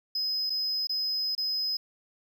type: tone with dropouts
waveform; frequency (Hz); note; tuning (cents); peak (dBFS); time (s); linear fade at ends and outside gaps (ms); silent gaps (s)
triangle; 5060; D#8; +28; -25; 0.15-1.77; 5; 0.497-0.502 / 0.871-0.894 / 1.351-1.378
effects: tanh soft clip ceiling -21 dBFS + 10-bit